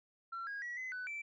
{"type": "tone with pitch steps", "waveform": "sine", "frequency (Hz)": [1358, 1638, 1928, 2033, 1500, 2330], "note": ["F6", "G#6", "B6", "B6", "F#6", "D7"], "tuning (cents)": [-49, -24, -42, 50, 23, -14], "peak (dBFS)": -38, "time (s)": [0.32, 1.22], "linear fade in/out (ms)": 10, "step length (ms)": 150, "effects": ["tanh soft clip ceiling -37 dBFS"]}